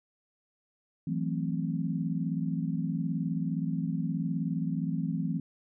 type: chord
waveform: sine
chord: F# half-diminished seventh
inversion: third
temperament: equal with one note detuned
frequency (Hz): 164.81 / 183.93 / 220 / 261.6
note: E3 / F#3 / A3 / C4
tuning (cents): 0 / -10 / 0 / 0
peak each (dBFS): -31 / -35 / -36 / -35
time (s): 1.07-5.4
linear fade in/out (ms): 5
effects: none